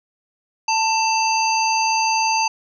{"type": "harmonic tone with a mistuned harmonic", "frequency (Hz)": 889, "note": "A5", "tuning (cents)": 18, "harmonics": [1, 3, 5, 7], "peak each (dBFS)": [-18, -23, -25, -26], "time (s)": [0.68, 2.48], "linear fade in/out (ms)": 5, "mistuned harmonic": 5, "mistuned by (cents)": 100, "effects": []}